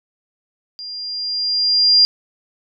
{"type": "tone with level ramp", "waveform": "sine", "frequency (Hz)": 4800, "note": "D8", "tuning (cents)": 37, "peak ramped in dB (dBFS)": [-29, -7], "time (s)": [0.79, 2.05], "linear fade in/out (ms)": 0, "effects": []}